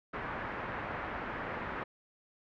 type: low-pass noise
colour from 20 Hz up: white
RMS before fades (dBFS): -39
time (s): 0.13-1.84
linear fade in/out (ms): 10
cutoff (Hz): 1800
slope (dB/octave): 24
effects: none